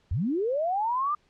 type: linear sweep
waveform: sine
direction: up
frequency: 65 to 1221 Hz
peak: -24 dBFS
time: 0.11-1.15 s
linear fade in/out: 5 ms
effects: pink hiss -66 dBFS RMS until 1.29 s + low-pass 5000 Hz 12 dB/octave